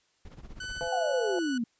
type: noise with tremolo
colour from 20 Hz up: brown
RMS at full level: -42 dBFS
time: 0.25-0.88 s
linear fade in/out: 2 ms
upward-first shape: sine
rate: 16 Hz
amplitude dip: 80%
type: tone with pitch glide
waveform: sawtooth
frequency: 1500 to 1479.3 Hz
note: F#6 to F#6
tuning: +23 to -1 cents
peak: -32 dBFS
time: 0.6-1.58 s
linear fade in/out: 5 ms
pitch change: -24 cents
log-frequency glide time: 0.85-0.96 s
type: harmonic tone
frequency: 170 Hz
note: F3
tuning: 46 cents flat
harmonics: 3 / 4 / 5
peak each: -33 / -35 / -39 dBFS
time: 0.81-1.39 s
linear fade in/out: 0 ms
type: exponential sweep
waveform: sine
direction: down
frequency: 784 to 222.6 Hz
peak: -27 dBFS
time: 0.92-1.64 s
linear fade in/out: 5 ms
effects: white hiss -70 dBFS RMS until 1.79 s + resampled to 16000 Hz